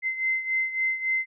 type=beating tone pair; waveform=sine; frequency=2067 / 2070.6 Hz; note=C7 / C7; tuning=-22 / -19 cents; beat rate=3.6 Hz; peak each=-25 / -30 dBFS; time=0.02-1.26 s; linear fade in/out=50 ms; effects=none